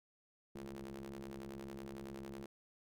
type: ring-modulated tone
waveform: sawtooth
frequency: 67.4 Hz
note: C#2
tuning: 48 cents flat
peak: -39 dBFS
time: 0.55-2.46 s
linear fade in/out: 5 ms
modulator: 275 Hz
effects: none